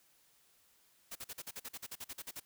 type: noise bursts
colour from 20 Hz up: white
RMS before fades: -44 dBFS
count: 15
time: 1.11-2.401 s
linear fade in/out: 10 ms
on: 45 ms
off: 44 ms
effects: white hiss -69 dBFS RMS until 2.45 s